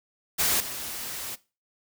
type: noise with level steps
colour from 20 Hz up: white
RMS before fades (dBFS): -24 / -35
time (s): 0.38-1.36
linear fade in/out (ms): 20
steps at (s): 0.6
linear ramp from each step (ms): 5
effects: noise-tail reverb RT60 0.3 s tail -19 dB re dry